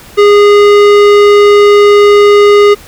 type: tone with tanh clipping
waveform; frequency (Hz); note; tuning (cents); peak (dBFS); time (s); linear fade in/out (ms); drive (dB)
sine; 410.7; G#4; -19; -3; 0.17-2.75; 20; 18
effects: pink hiss -34 dBFS RMS until 2.87 s